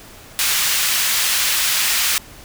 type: high-pass noise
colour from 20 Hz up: pink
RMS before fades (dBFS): -18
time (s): 0.39-2.18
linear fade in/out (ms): 0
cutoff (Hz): 2000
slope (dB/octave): 12
effects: pink hiss -41 dBFS RMS until 2.44 s